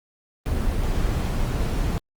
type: noise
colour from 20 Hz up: brown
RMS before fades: -23 dBFS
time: 0.46-1.98 s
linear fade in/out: 0 ms
effects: Opus 24 kbps